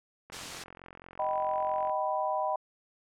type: click train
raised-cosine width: 0.5 ms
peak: -32 dBFS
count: 72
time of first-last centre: 0.3-1.896 s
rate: 44.5 Hz
type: noise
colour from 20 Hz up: white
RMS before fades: -39 dBFS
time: 0.32-0.64 s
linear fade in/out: 10 ms
type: chord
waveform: sine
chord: Eb augmented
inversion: none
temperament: equal with one note detuned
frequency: 622.3 / 771 / 987.8 Hz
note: Eb5 / G5 / B5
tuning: 0 / -29 / 0 cents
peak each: -32 dBFS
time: 1.19-2.56 s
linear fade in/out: 5 ms
effects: low-pass 7000 Hz 12 dB/octave